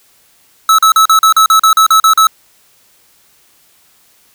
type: tone bursts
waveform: square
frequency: 1302 Hz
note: E6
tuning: 22 cents flat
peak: -5 dBFS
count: 12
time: 0.69-2.27 s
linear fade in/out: 2 ms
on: 95 ms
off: 40 ms
effects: white hiss -50 dBFS RMS until 4.34 s